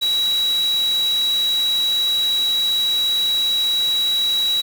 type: tone in noise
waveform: sine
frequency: 3887 Hz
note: B7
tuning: 28 cents flat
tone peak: -16 dBFS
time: 0.01-4.62 s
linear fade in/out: 20 ms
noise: white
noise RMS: -32 dBFS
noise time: 0.01-4.62 s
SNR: +13 dB
effects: none